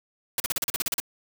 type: noise bursts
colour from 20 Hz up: white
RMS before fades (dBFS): -26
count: 11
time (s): 0.38-1.001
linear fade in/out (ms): 2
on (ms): 21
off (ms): 39
effects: none